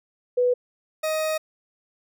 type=tone pair in turn; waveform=sine / 40% pulse; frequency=493.9 / 626.8 Hz; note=B4 / D#5; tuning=0 / +13 cents; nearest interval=major third; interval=413 cents; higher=second; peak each=-17 / -22 dBFS; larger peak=first; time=0.37-0.54 / 1.03-1.38 s; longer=second; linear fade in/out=10 ms; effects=none